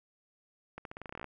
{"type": "accelerating click train", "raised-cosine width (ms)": 0.5, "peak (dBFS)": -27, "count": 14, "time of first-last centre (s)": [0.78, 1.243], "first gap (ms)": 72, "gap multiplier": 0.87, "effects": []}